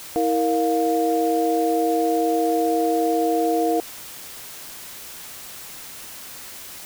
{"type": "tone cluster", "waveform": "sine", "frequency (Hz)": [322.7, 465.4, 705], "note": ["E4", "A#4", "F5"], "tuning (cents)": [-37, -3, 16], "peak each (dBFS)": -22, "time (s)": [0.16, 3.8], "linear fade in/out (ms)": 0, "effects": ["white hiss -38 dBFS RMS until 6.85 s"]}